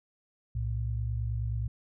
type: tone pair together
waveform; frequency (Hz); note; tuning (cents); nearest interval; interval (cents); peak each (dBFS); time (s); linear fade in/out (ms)
sine; 63.55 / 113; C2 / A2; -50 / +47; minor seventh; 997; -32 / -31; 0.55-1.68; 5
effects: none